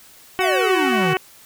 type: harmonic tone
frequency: 374 Hz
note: F#4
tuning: 19 cents sharp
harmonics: 1 / 2 / 3 / 4 / 5 / 6 / 7 / 8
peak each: -21 / -24 / -26 / -27 / -28 / -29 / -29 / -30 dBFS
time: 0.39-1.17 s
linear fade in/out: 0 ms
type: exponential sweep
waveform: square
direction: down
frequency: 773 to 147 Hz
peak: -21 dBFS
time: 0.4-1.14 s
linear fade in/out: 10 ms
effects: white hiss -47 dBFS RMS until 1.45 s